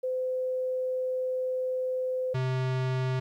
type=tone pair in turn; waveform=sine / square; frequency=512 / 129.49 Hz; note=C5 / C3; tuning=-38 / -18 cents; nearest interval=2 octaves; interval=2380 cents; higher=first; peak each=-27 dBFS; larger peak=neither; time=0.03-2.34 / 2.34-3.2 s; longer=first; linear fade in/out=10 ms; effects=low-pass 4000 Hz 12 dB/octave + 11-bit